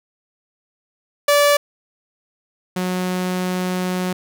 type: tone pair in turn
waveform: sawtooth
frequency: 579 / 182.7 Hz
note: D5 / F#3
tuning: -25 / -22 cents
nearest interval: octave + minor sixth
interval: 1997 cents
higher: first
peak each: -8 / -16 dBFS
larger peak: first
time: 1.28-1.57 / 2.76-4.13 s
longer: second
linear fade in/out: 5 ms
effects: none